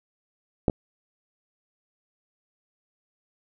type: clicks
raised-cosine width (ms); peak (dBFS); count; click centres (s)
2; -7 / -13; 2; 0.682 / 0.698
effects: none